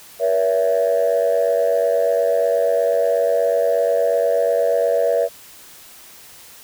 sine tone cluster, 478.7 / 567 / 664 Hz, A#4 / C#5 / E5, +46 / +39 / +12 cents, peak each -18 dBFS, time 0.19-5.29 s, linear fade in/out 50 ms, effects tanh soft clip ceiling -9 dBFS + white hiss -43 dBFS RMS until 6.63 s

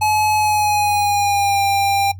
square tone with pitch glide, 853 to 795.9 Hz, G#5 to G5, +46 to +26 cents, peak -15 dBFS, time 0.01-2.12 s, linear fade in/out 10 ms, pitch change -120 cents, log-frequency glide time 0.36-1.62 s, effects noise-tail reverb RT60 0.1 s tail -17 dB re dry + added 93 Hz sine -31 dBFS peak until 2.19 s

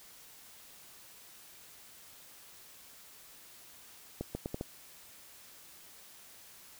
accelerating click train, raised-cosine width 2 ms, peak -22 dBFS, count 5, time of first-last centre 4.21-4.611 s, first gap 140 ms, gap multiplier 0.78, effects white hiss -55 dBFS RMS until 6.79 s

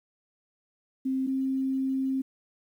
sine tone pair in turn, 263.7 / 265.7 Hz, C4 / C4, +14 / +27 cents, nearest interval unison, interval 13 cents, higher second, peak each -25 dBFS, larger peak neither, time 1.05-1.27 / 1.27-2.22 s, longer second, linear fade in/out 10 ms, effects 10-bit

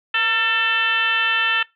sine tone with frequency modulation, 2217 Hz, C#7, in tune, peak -16 dBFS, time 0.14-1.63 s, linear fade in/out 5 ms, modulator 432 Hz, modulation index 2.2, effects noise-tail reverb RT60 0.2 s tail -22 dB re dry

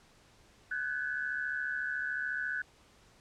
sine tone cluster, 1495 / 1636 / 1710 Hz, F#6 / G#6 / A6, +17 / -26 / -50 cents, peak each -34 / -40 / -39 dBFS, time 0.71-2.62 s, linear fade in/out 5 ms, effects pink hiss -62 dBFS RMS until 3.2 s + low-pass 8000 Hz 12 dB/octave

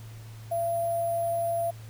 sine tone with sample-and-hold, 678 Hz, E5, 49 cents sharp, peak -25 dBFS, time 0.51-1.71 s, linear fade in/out 10 ms, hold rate 11025 Hz, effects added 111 Hz sine -41 dBFS peak until 1.89 s + pink hiss -53 dBFS RMS until 1.89 s

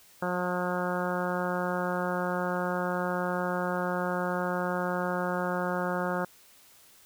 harmonic tone, 179.4 Hz, F3, 47 cents sharp, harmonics 1 / 2 / 3 / 4 / 5 / 6 / 7 / 8 / 9, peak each -33 / -36 / -33 / -37 / -37 / -40 / -38 / -37 / -42 dBFS, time 0.22-6.25 s, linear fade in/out 5 ms, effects white hiss -57 dBFS RMS until 7.05 s

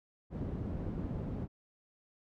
white low-pass noise, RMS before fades -38 dBFS, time 0.3-1.48 s, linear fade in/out 50 ms, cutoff 220 Hz, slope 12 dB/octave, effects none

